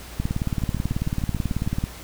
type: two click trains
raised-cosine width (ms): 5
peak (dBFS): -11 / -19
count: 31 / 8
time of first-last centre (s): 0.2-1.839 / 0.62-1.665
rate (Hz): 18.3 / 6.7
effects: added 60 Hz sine -40 dBFS peak until 2.03 s + pink hiss -41 dBFS RMS until 2.03 s